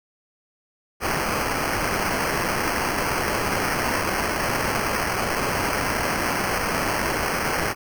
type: noise with sample-and-hold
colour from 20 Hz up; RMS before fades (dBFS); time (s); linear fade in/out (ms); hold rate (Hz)
white; -24; 1-7.75; 50; 3675
effects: none